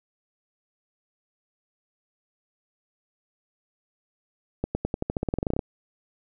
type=accelerating click train; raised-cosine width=2 ms; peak=-12 dBFS; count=17; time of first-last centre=4.64-5.592 s; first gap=110 ms; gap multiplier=0.91; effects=none